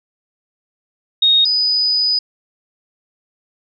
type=tone pair in turn; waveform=sine; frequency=3729 / 4978 Hz; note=A#7 / D#8; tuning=0 / 0 cents; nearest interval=perfect fourth; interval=500 cents; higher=second; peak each=-9 / -13 dBFS; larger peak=first; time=1.22-1.45 / 1.45-2.19 s; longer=second; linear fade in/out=5 ms; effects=none